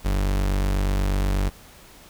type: tone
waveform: 40% pulse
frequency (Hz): 48.3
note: G1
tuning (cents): -25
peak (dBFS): -19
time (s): 0.04-1.5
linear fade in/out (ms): 20
effects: pink hiss -48 dBFS RMS until 2.09 s